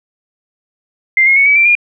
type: tone with pitch steps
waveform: sine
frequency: 2093 / 2154 / 2217 / 2282 / 2349 / 2418 Hz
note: C7 / C7 / C#7 / C#7 / D7 / D7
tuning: 0 / +50 / 0 / +50 / 0 / +50 cents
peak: -6 dBFS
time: 1.17-1.752 s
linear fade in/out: 2 ms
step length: 97 ms
effects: none